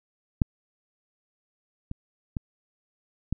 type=clicks; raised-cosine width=5 ms; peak=-7 / -21 / -17 / -14 dBFS; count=4; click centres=0.418 / 1.914 / 2.368 / 3.326 s; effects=none